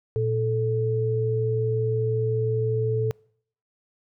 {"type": "tone pair together", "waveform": "sine", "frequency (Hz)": [116.54, 437.2], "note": ["A#2", "A4"], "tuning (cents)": [0, -11], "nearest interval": "octave + major seventh", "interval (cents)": 2289, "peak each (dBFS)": -24, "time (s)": [0.16, 3.11], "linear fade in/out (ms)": 0, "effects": ["noise-tail reverb RT60 0.6 s tail -26 dB re dry"]}